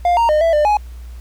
triangle tone with pitch steps, 703 / 929 / 609 / 662 / 598 / 837 Hz, F5 / A#5 / D#5 / E5 / D5 / G#5, +11 / -6 / -37 / +7 / +31 / +13 cents, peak -9 dBFS, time 0.05-0.77 s, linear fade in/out 2 ms, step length 120 ms, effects added 60 Hz sine -30 dBFS peak until 1.2 s + pink hiss -50 dBFS RMS until 1.2 s

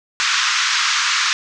pink band-pass noise, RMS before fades -18 dBFS, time 0.2-1.33 s, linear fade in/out 0 ms, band 1100 to 6700 Hz, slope 48 dB/octave, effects none

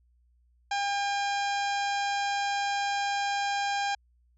harmonic tone with a mistuned harmonic, 804 Hz, G5, 44 cents sharp, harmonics 1 / 2 / 3 / 4 / 5 / 6 / 7 / 8 / 9, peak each -28 / -34 / -38 / -40 / -42 / -44 / -45 / -46 / -47 dBFS, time 0.71-3.95 s, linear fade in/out 5 ms, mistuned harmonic 7, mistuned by -81 cents, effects added 60 Hz sine -62 dBFS peak until 4.37 s

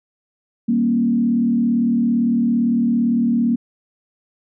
sine tone with frequency modulation, 235 Hz, A#3, 14 cents sharp, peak -14 dBFS, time 0.68-3.56 s, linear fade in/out 10 ms, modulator 37.7 Hz, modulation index 0.74, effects none

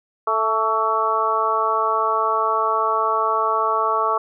harmonic tone with a mistuned harmonic, 220 Hz, A3, in tune, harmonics 2 / 3 / 4 / 5 / 6, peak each -26 / -26 / -25 / -20 / -24 dBFS, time 0.27-4.18 s, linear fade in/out 5 ms, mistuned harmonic 5, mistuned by +37 cents, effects none

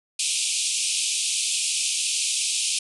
white band-pass noise, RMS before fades -25 dBFS, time 0.19-2.79 s, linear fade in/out 5 ms, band 2400 to 10000 Hz, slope 96 dB/octave, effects none

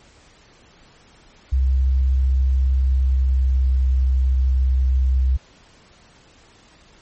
sine tone with pitch glide, 65.41 to 64.7 Hz, C2 to C2, 0 to -19 cents, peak -14 dBFS, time 1.52-5.37 s, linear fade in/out 10 ms, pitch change -19 cents, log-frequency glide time 2.84-3.72 s, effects pink hiss -51 dBFS RMS until 7.01 s + MP3 32 kbps

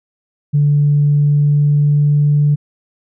sine tone with pitch glide, 145.8 to 146.73 Hz, D3 to D3, -12 to -1 cents, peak -8 dBFS, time 0.53-2.56 s, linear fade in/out 20 ms, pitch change +11 cents, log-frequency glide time 1.07-2.43 s, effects tanh soft clip ceiling -4 dBFS

